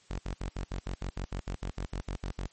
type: tone bursts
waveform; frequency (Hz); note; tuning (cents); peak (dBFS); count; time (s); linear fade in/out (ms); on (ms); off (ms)
sawtooth; 46.25; F#1; 0; -29; 16; 0.1-2.471; 10; 91; 61
effects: white hiss -62 dBFS RMS until 2.52 s + MP3 32 kbps